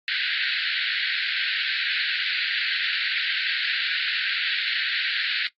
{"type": "band-pass noise", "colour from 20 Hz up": "pink", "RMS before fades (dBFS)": -26, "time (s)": [0.08, 5.47], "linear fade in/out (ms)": 0, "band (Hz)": [1500, 4500], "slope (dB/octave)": 96, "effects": ["noise-tail reverb RT60 0.1 s tail -17 dB re dry", "AAC 32 kbps"]}